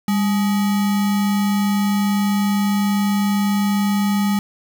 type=tone with sample-and-hold; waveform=sine; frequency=201.2 Hz; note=G3; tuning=45 cents sharp; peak=-15 dBFS; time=0.08-4.39 s; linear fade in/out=2 ms; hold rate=1050 Hz; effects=none